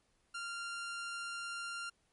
sawtooth tone, 1390 Hz, F6, 9 cents flat, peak -36 dBFS, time 0.34-1.9 s, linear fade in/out 10 ms, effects pink hiss -75 dBFS RMS until 2.12 s + MP3 48 kbps

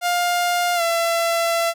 sawtooth tone with pitch glide, 705 to 673.2 Hz, F5 to E5, +16 to +36 cents, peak -14 dBFS, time 0.01-1.74 s, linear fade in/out 50 ms, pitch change -80 cents, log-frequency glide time 0.75-0.82 s, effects none

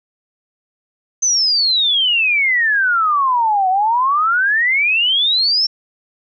sine exponential two-way sweep, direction down then up, 6272 to 732 to 5480 Hz, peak -12 dBFS, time 1.22-5.67 s, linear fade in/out 10 ms, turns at 3.69 s, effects none

